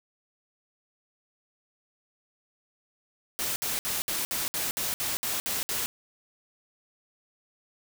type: noise bursts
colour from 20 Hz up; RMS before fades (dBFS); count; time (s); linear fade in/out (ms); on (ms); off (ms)
white; -30; 11; 3.39-5.86; 0; 170; 60
effects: none